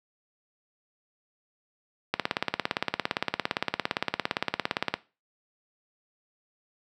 click train, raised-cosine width 0.3 ms, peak -8 dBFS, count 50, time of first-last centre 2.14-4.94 s, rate 17.5 Hz, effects noise-tail reverb RT60 0.3 s tail -18 dB re dry + high-pass 150 Hz 12 dB/octave

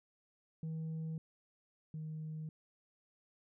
sine tone pair in turn, 160 / 156.17 Hz, D#3 / D#3, +49 / +7 cents, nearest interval unison, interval 42 cents, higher first, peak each -35 / -39 dBFS, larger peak first, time 0.63-1.18 / 1.94-2.49 s, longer neither, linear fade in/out 2 ms, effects tanh soft clip ceiling -37 dBFS

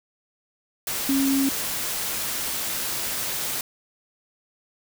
sine tone in noise, 272.6 Hz, C#4, 29 cents flat, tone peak -19 dBFS, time 1.09-1.49 s, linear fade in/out 2 ms, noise white, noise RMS -28 dBFS, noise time 0.87-3.61 s, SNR +6 dB, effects none

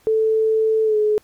sine tone with pitch glide, 440 to 424.5 Hz, A4 to G#4, 0 to +38 cents, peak -14 dBFS, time 0.07-1.18 s, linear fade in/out 0 ms, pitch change -62 cents, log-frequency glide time 0.84-0.97 s, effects pink hiss -56 dBFS RMS until 1.23 s + MP3 96 kbps

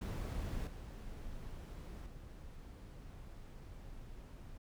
brown noise with level steps, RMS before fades -39 / -47 / -51 dBFS, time 0.01-4.58 s, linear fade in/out 10 ms, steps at 0.67 / 2.06 s, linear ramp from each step 2 ms, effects none

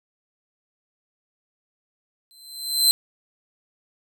sawtooth tone with exponential growth, 4086 Hz, C8, 42 cents flat, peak -9 dBFS, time 2.31-2.91 s, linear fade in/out 0 ms, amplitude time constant 130 ms, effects none

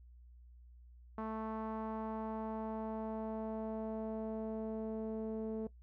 sawtooth tone with low-pass filter sweep, 220 Hz, A3, in tune, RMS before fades -40 dBFS, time 1.18-5.67 s, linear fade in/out 2 ms, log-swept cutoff 1100 to 490 Hz, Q 2.4, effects noise-tail reverb RT60 0.1 s tail -19 dB re dry + added 60 Hz sine -55 dBFS peak until 5.82 s

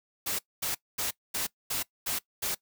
white noise bursts, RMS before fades -31 dBFS, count 7, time 0.26-2.55 s, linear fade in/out 10 ms, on 130 ms, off 230 ms, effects noise-tail reverb RT60 0.1 s tail -21 dB re dry

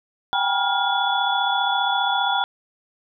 sine tone cluster, 775 / 810 / 962 / 1408 / 3423 Hz, G5 / G#5 / B5 / F6 / A7, -20 / -43 / -46 / +14 / -48 cents, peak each -25 dBFS, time 0.33-2.44 s, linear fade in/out 0 ms, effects none

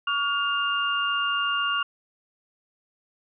sine tone cluster, 1137 / 1421 / 2803 Hz, C#6 / F6 / F7, +44 / +30 / +6 cents, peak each -27 dBFS, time 0.07-1.83 s, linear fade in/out 5 ms, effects none

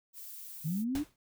violet noise, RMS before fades -46 dBFS, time 0.13-0.85 s, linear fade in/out 50 ms
sine linear sweep, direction up, 146.83 to 306.7 Hz, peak -30 dBFS, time 0.64-1.04 s, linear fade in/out 20 ms
pink noise with exponential decay, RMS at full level -37 dBFS, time 0.95-1.16 s, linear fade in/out 2 ms, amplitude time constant 44 ms
effects none

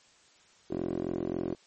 10% pulse tone with band-pass filter, 43.65 Hz, F1, in tune, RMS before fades -33 dBFS, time 0.7-1.55 s, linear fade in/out 10 ms, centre 380 Hz, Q 6.4, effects white hiss -61 dBFS RMS until 1.66 s + MP3 32 kbps

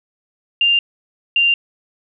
sine tone pair in turn, 2794 / 2784 Hz, F7 / F7, 0 / -6 cents, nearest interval unison, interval 6 cents, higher first, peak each -11 dBFS, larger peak neither, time 0.61-0.79 / 1.36-1.54 s, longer neither, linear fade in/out 2 ms, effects none

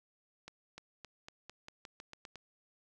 accelerating click train, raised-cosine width 0.2 ms, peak -30 dBFS, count 11, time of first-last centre 0.48-2.357 s, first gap 300 ms, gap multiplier 0.89, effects none

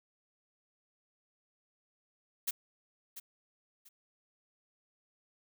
blue noise with echo, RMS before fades -33 dBFS, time 2.47-2.51 s, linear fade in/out 10 ms, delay 690 ms, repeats 2, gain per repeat -12 dB, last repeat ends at 3.89 s, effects none

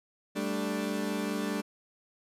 30% pulse chord, G suspended second, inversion none, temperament equal with one note detuned, 196 / 220.8 / 293.7 Hz, G3 / A3 / D4, 0 / +6 / 0 cents, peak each -32 dBFS, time 0.35-1.62 s, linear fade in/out 20 ms, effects resampled to 32000 Hz

